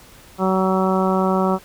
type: harmonic tone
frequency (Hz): 188.6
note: F#3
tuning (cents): +33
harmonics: 1 / 2 / 3 / 4 / 5 / 6 / 7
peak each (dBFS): -19 / -22 / -24 / -25 / -26 / -27 / -27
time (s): 0.38-1.59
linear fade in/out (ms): 50
effects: pink hiss -46 dBFS RMS until 1.64 s